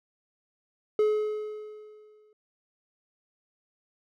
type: tone with exponential decay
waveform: triangle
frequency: 425.8 Hz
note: G#4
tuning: 43 cents sharp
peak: -17 dBFS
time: 0.99-2.33 s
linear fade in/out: 2 ms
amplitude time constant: 290 ms
effects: none